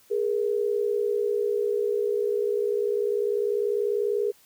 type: tone pair together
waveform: sine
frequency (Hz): 413 / 473.2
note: G#4 / A#4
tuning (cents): -10 / +26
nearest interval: major second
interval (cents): 236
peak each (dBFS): -24 / -27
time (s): 0.1-4.32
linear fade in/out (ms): 20
effects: white hiss -58 dBFS RMS until 4.45 s